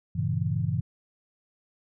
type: chord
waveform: sine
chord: G diminished seventh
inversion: none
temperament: equal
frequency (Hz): 98 / 116.54 / 138.59 / 164.81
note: G2 / Bb2 / Db3 / Fb3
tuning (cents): 0 / 0 / 0 / 0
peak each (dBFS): -30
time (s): 0.15-0.81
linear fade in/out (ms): 10
effects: none